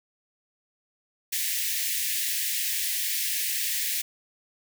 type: high-pass noise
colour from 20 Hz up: white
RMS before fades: -28 dBFS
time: 1.32-4.02 s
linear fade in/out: 10 ms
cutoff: 1700 Hz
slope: 96 dB/octave
effects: none